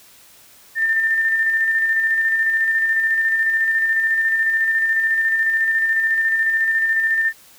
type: tone with tremolo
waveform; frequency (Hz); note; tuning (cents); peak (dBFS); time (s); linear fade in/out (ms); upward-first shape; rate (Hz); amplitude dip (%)
sine; 1797; A6; +36; -14; 0.75-7.33; 50; square; 14; 30
effects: white hiss -48 dBFS RMS until 7.58 s